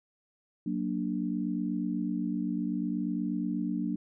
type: chord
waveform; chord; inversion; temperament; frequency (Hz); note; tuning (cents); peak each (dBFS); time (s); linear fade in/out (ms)
sine; Gb augmented; none; equal; 185 / 233.1 / 293.7; Gb3 / Bb3 / D4; 0 / 0 / 0; -33; 0.66-3.96; 5
effects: none